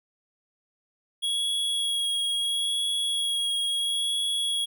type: tone with vibrato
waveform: square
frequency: 3322 Hz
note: G#7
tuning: in tune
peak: -25 dBFS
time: 1.22-4.66 s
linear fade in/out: 20 ms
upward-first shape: sine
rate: 0.74 Hz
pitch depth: 15 cents each way
effects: none